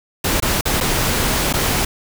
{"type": "noise with dropouts", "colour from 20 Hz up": "pink", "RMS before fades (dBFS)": -18, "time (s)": [0.24, 1.85], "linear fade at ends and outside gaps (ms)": 5, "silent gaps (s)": [[0.402, 0.423], [0.611, 0.654], [0.804, 0.808], [1.528, 1.537]], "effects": []}